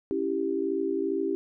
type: chord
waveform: sine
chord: C# diminished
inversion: none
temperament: equal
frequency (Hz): 277.2 / 329.6 / 392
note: C#4 / E4 / G4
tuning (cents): 0 / 0 / 0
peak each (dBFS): -32 / -30 / -28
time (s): 0.11-1.35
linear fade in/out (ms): 0
effects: none